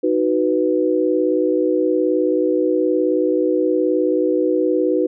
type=chord; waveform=sine; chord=B major; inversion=first; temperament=equal; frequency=311.1 / 370 / 493.9 Hz; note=D#4 / F#4 / B4; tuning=0 / 0 / 0 cents; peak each=-19 dBFS; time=0.03-5.07 s; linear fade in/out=10 ms; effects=none